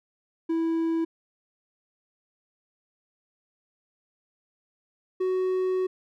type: tone pair in turn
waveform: triangle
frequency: 328.3 / 371.8 Hz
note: E4 / F#4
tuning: -7 / +8 cents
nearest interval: major second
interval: 215 cents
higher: second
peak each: -21 dBFS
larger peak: neither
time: 0.49-1.05 / 5.2-5.87 s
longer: second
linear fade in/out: 10 ms
effects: none